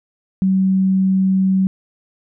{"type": "tone", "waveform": "sine", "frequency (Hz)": 190, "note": "F#3", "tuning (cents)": 46, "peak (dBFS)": -12, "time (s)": [0.42, 1.67], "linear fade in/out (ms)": 0, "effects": []}